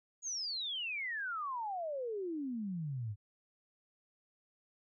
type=exponential sweep; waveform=sine; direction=down; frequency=6820 to 98 Hz; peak=-36 dBFS; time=0.22-3.16 s; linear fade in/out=50 ms; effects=none